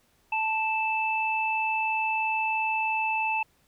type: tone pair together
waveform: sine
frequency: 880 / 2637 Hz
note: A5 / E7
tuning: 0 / 0 cents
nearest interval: octave + perfect fifth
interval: 1900 cents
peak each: -27 dBFS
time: 0.32-3.43 s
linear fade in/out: 5 ms
effects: pink hiss -66 dBFS RMS until 3.67 s